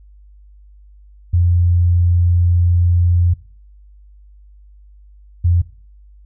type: tone pair in turn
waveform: sine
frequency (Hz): 87.31 / 86.93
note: F2 / F2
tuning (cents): 0 / -7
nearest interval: unison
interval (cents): 7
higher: first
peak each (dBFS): -10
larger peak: neither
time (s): 1.33-3.34 / 5.44-5.62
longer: first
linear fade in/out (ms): 10
effects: noise-tail reverb RT60 0.4 s tail -17 dB re dry + added 50 Hz sine -41 dBFS peak until 6.25 s